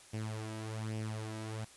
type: tone with flanger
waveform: sawtooth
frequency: 109.4 Hz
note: A2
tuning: 9 cents flat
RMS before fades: -40 dBFS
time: 0.13-1.65 s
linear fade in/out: 10 ms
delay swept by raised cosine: 0.36 to 3.16 ms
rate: 1.2 Hz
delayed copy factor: +0.65
effects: white hiss -57 dBFS RMS until 1.76 s + resampled to 24000 Hz